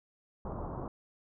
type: low-pass noise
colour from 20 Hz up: pink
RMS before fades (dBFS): -39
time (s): 0.45-0.88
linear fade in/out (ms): 2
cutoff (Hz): 1200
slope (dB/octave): 48
effects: none